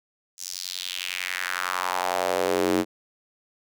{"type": "tone with high-pass filter sweep", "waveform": "square", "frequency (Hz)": 45.48, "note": "F#1", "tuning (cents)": -29, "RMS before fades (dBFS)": -27, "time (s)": [0.37, 2.85], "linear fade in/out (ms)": 50, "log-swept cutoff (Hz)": [6400, 290], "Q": 2.7, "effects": []}